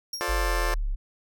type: tone with exponential decay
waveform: 40% pulse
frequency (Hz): 5588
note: F8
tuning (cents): 0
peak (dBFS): -27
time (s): 0.13-0.38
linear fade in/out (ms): 5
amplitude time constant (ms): 53
type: chord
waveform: 15% pulse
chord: D minor seventh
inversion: first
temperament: just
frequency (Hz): 352.4 / 440.5 / 528.6 / 587.3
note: F4 / A4 / C5 / D5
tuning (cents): +16 / +2 / +18 / 0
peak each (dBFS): -27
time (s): 0.21-0.74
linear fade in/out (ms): 0
type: exponential sweep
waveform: sine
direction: down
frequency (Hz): 51.91 to 32.7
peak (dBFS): -24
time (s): 0.28-0.96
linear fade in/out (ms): 20
effects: none